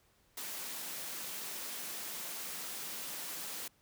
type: high-pass noise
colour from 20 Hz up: white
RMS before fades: -42 dBFS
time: 0.37-3.68 s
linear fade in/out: 5 ms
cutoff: 150 Hz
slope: 96 dB/octave
effects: pink hiss -70 dBFS RMS until 3.81 s